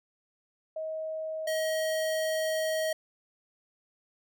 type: tone pair in turn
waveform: sine / square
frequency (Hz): 633 / 633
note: D#5 / D#5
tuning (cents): +30 / +30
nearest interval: unison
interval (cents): 0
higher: neither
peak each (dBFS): -32 / -28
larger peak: second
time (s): 0.76-1.47 / 1.47-2.93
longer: second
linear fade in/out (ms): 5
effects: none